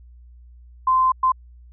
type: tone bursts at uneven times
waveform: sine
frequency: 1036 Hz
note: C6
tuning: 17 cents flat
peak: -14 dBFS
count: 2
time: 0.87-1.12 / 1.23-1.32 s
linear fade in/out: 5 ms
effects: added 60 Hz sine -43 dBFS peak until 1.72 s